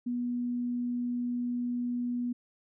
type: tone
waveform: sine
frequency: 243.4 Hz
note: B3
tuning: 25 cents flat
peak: -29 dBFS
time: 0.06-2.33 s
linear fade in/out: 10 ms
effects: none